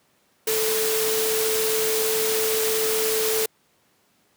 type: tone in noise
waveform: sine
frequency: 440 Hz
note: A4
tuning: in tune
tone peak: -23 dBFS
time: 0.47-3.46 s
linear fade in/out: 5 ms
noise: white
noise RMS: -25 dBFS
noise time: 0.47-3.46 s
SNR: -1 dB
effects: pink hiss -63 dBFS RMS until 4.36 s + high-pass 150 Hz 12 dB/octave